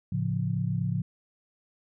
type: chord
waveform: sine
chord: A augmented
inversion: none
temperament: equal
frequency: 110 / 138.59 / 174.61 Hz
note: A2 / C#3 / E#3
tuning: 0 / 0 / 0 cents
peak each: -30 / -30 / -30 dBFS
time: 0.12-1.02 s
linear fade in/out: 5 ms
effects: none